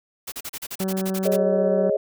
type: noise bursts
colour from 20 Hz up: white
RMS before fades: -32 dBFS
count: 13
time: 0.27-1.365 s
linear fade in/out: 10 ms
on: 51 ms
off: 36 ms
type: harmonic tone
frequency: 190 Hz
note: F#3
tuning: 46 cents sharp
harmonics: 1 / 2 / 3 / 4 / 5 / 6 / 7 / 8 / 9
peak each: -24 / -29 / -33 / -40 / -48 / -49 / -47 / -49 / -51 dBFS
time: 0.8-1.9 s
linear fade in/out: 2 ms
type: chord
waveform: sine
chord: Ab suspended fourth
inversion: none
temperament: equal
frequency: 415.3 / 554.4 / 622.3 Hz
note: Ab4 / Db5 / Eb5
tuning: 0 / 0 / 0 cents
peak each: -24 / -22 / -23 dBFS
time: 1.25-1.97 s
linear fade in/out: 5 ms
effects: none